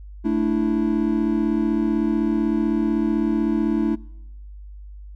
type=chord; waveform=triangle; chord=A suspended fourth; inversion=none; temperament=equal; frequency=220 / 293.7 / 329.6 Hz; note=A3 / D4 / E4; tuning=0 / 0 / 0 cents; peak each=-21 dBFS; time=0.24-3.96 s; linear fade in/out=20 ms; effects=noise-tail reverb RT60 0.9 s tail -25 dB re dry + added 50 Hz sine -36 dBFS peak until 5.15 s